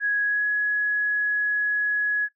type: tone with pitch glide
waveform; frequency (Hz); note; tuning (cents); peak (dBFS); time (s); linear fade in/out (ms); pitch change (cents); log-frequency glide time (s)
sine; 1664 to 1681.4; G#6 to G#6; +3 to +21; -20; 0-2.29; 50; +18; 0.24-0.46
effects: noise-tail reverb RT60 0.1 s tail -20 dB re dry